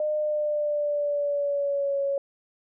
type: tone with pitch glide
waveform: sine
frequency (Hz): 607 to 556.6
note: D#5 to C#5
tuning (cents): -43 to +7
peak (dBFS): -23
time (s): 0-2.18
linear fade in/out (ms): 2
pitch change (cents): -150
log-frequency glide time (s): 0.16-1.99
effects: none